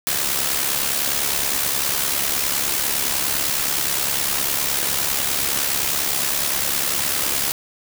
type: noise with amplitude modulation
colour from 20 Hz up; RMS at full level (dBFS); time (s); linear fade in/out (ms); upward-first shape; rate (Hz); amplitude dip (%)
white; -19; 0.07-7.52; 0; sine; 69.8; 55
effects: none